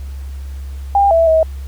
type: tone with pitch steps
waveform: sine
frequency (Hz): 800 / 660 / 640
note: G5 / E5 / D#5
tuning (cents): +35 / +2 / +49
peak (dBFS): -8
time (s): 0.95-1.43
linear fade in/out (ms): 2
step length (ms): 160
effects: added 68 Hz sine -24 dBFS peak until 1.67 s + pink hiss -46 dBFS RMS until 1.67 s